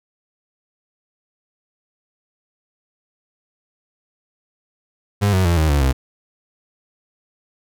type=tone with pitch steps; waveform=35% pulse; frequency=101.8 / 93.35 / 85.6 / 78.5 / 71.98 / 66.01 Hz; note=G#2 / F#2 / F2 / D#2 / D2 / C2; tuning=-34 / +16 / -34 / +16 / -34 / +16 cents; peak=-12 dBFS; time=5.21-5.93 s; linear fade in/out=20 ms; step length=120 ms; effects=none